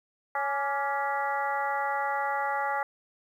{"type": "harmonic tone with a mistuned harmonic", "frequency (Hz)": 279.2, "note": "C#4", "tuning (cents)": 13, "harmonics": [2, 3, 4, 5, 6, 7], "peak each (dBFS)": [-36, -29, -35, -35, -40, -36], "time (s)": [0.35, 2.83], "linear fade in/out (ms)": 2, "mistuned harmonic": 4, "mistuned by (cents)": 74, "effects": ["10-bit"]}